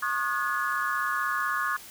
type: tone cluster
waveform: sine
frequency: 1088 / 1224 / 1449 / 1696 Hz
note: C#6 / D#6 / F#6 / G#6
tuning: -33 / -29 / -37 / +36 cents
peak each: -31 dBFS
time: 0.02-1.77 s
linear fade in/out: 10 ms
effects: white hiss -46 dBFS RMS until 1.9 s